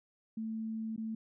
sine tone with dropouts, 221.7 Hz, A3, 13 cents sharp, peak -35 dBFS, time 0.37-1.15 s, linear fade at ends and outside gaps 5 ms, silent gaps 0.963-0.977 s, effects none

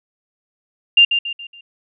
sine tone with echo, 2794 Hz, F7, in tune, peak -6 dBFS, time 0.97-1.05 s, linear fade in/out 5 ms, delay 140 ms, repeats 4, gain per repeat -8 dB, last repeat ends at 1.61 s, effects none

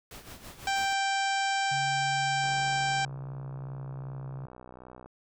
pink noise with tremolo, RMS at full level -44 dBFS, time 0.11-0.93 s, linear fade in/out 2 ms, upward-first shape sine, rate 6.1 Hz, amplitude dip 65%
harmonic tone, 784 Hz, G5, in tune, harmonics 1 / 2 / 3 / 4 / 5 / 6 / 7 / 8 / 9 / 10, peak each -28 / -32 / -36 / -38 / -42 / -43 / -41 / -47 / -44 / -44 dBFS, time 0.67-3.05 s, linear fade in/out 2 ms
sine tone with pitch glide, 138.59 to 135.97 Hz, C#3 to C#3, 0 to -33 cents, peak -36 dBFS, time 1.71-4.46 s, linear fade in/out 10 ms, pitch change -33 cents, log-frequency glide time 2.53-4.19 s
click train, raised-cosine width 1 ms, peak -33 dBFS, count 165, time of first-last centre 2.44-5.06 s, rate 62.6 Hz
effects none

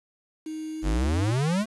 sine tone with pitch glide, 313.2 to 315.6 Hz, D#4 to D#4, +11 to +25 cents, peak -31 dBFS, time 0.46-1.32 s, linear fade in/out 5 ms, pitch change +14 cents, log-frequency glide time 0.72-0.82 s
square exponential sweep, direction up, 44.91 to 227.2 Hz, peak -23 dBFS, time 0.82-1.66 s, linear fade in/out 50 ms
effects resampled to 24000 Hz + 8-bit

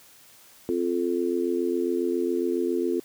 sine chord, F major, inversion second, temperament just, 261.9 / 349.2 / 436.5 Hz, C4 / F4 / A4, +2 / 0 / -14 cents, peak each -29 / -25 / -29 dBFS, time 0.69-3 s, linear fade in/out 0 ms, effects white hiss -53 dBFS RMS until 3.04 s + high-pass 60 Hz 12 dB/octave

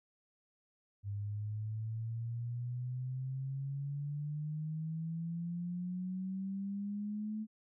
sine exponential sweep, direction up, 100.2 to 217.9 Hz, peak -36 dBFS, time 1.03-7.47 s, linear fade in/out 50 ms, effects none

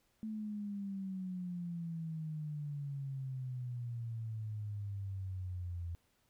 sine exponential sweep, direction down, 220 to 84.4 Hz, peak -38 dBFS, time 0.23-5.95 s, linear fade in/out 0 ms, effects pink hiss -75 dBFS RMS until 6.29 s

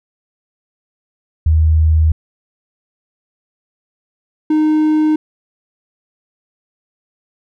sine / triangle tone pair in turn, 79 / 308.4 Hz, D#2 / D#4, +27 / -15 cents, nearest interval 2 octaves, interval 2358 cents, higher second, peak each -8 dBFS, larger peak neither, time 1.46-2.12 / 4.5-5.16 s, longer neither, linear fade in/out 5 ms, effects none

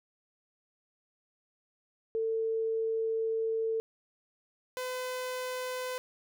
sine / sawtooth tone pair in turn, 447.7 / 506.9 Hz, A4 / B4, +30 / +45 cents, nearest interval major second, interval 215 cents, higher second, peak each -28 / -30 dBFS, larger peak first, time 2.15-3.8 / 4.77-5.98 s, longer first, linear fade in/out 0 ms, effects none

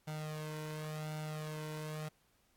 sawtooth tone with flanger, 154 Hz, D#3, 17 cents flat, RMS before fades -42 dBFS, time 0.07-2.09 s, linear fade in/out 10 ms, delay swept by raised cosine 1.4 to 2.03 ms, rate 0.92 Hz, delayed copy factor +0.8, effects pink hiss -73 dBFS RMS until 2.56 s + AAC 64 kbps

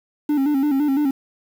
triangle tone with vibrato, 283.1 Hz, C#4, 37 cents sharp, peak -14 dBFS, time 0.29-1.11 s, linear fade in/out 5 ms, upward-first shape square, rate 5.9 Hz, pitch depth 82 cents each way, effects 7-bit

